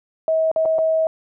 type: tone with dropouts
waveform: sine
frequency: 641 Hz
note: E5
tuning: 49 cents flat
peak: -15 dBFS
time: 0.28-1.07 s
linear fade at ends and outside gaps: 1 ms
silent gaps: 0.515-0.561 / 0.653-0.657 / 0.784-0.788 s
effects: none